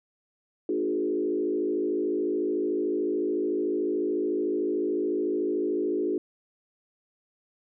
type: tone with frequency modulation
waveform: sine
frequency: 359.8 Hz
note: F#4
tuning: 48 cents flat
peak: -24 dBFS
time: 0.69-6.18 s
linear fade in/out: 2 ms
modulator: 53.7 Hz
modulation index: 1.3
effects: none